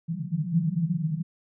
pink band-pass noise, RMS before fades -27 dBFS, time 0.08-1.23 s, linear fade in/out 20 ms, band 150 to 180 Hz, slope 96 dB/octave, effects none

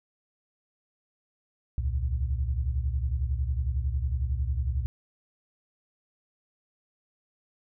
sine tone cluster, 65.8 / 76.8 / 116.5 Hz, C2 / D#2 / A#2, +10 / -22 / -1 cents, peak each -27 / -31 / -34 dBFS, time 1.78-4.86 s, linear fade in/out 0 ms, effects none

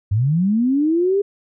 sine linear sweep, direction up, 93.8 to 410 Hz, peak -14 dBFS, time 0.11-1.22 s, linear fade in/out 10 ms, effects none

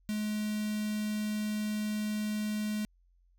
square tone with notch filter, 212 Hz, G#3, 36 cents sharp, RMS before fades -33 dBFS, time 0.09-2.85 s, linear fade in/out 0 ms, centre 830 Hz, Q 0.53, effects added 44 Hz sine -63 dBFS peak until 3.38 s

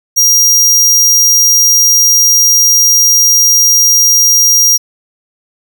40% pulse tone, 5700 Hz, F8, 34 cents sharp, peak -4 dBFS, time 0.16-4.78 s, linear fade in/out 20 ms, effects none

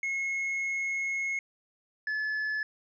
triangle tone pair in turn, 2171 / 1723.1 Hz, C#7 / A6, -37 / -37 cents, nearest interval major third, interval 400 cents, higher first, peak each -27 dBFS, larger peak neither, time 0.03-1.39 / 2.07-2.63 s, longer first, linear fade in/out 2 ms, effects resampled to 16000 Hz

